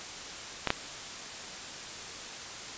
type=clicks; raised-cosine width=0.3 ms; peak=-10 / -8 dBFS; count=2; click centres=0.673 / 0.704 s; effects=white hiss -41 dBFS RMS until 2.77 s + resampled to 16000 Hz